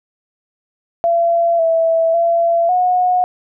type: tone with pitch steps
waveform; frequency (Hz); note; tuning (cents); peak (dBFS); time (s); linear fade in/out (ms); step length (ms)
sine; 679 / 657 / 677 / 727; F5 / E5 / E5 / F#5; -49 / -6 / +46 / -31; -11; 1.04-3.24; 0; 550
effects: none